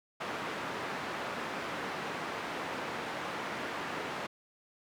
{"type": "band-pass noise", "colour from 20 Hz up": "white", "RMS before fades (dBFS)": -38, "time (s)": [0.2, 4.27], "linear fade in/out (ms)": 10, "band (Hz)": [160, 1600], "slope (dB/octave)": 12, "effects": []}